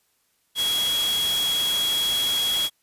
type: tone in noise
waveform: sine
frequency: 3322 Hz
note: G#7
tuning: in tune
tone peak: -21 dBFS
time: 0.55-2.7 s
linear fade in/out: 50 ms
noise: white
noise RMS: -29 dBFS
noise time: 0.55-2.7 s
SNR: +5 dB
effects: white hiss -68 dBFS RMS until 2.82 s + resampled to 32000 Hz